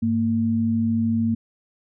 sine tone pair together, 101.7 / 228.3 Hz, G#2 / A#3, -36 / -36 cents, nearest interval octave + major second, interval 1400 cents, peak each -26 / -19 dBFS, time 0.02-1.35 s, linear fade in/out 10 ms, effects none

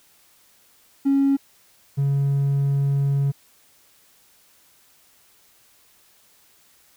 triangle tone pair in turn, 275.6 / 139.56 Hz, C#4 / C#3, -10 / +12 cents, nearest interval octave, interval 1178 cents, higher first, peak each -12 / -15 dBFS, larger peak first, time 1.05-1.37 / 1.97-3.32 s, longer second, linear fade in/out 20 ms, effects tanh soft clip ceiling -12 dBFS + white hiss -57 dBFS RMS until 6.96 s

